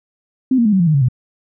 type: tone with pitch steps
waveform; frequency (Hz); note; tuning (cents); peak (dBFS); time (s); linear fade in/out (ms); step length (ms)
sine; 259.9 / 234.2 / 211.1 / 190.26 / 171.47 / 154.54 / 139.28 / 125.52; C4 / A#3 / G#3 / F#3 / F3 / D#3 / C#3 / B2; -11 / +8 / +29 / +49 / -31 / -11 / +9 / +28; -10; 0.51-1.086; 5; 72
effects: none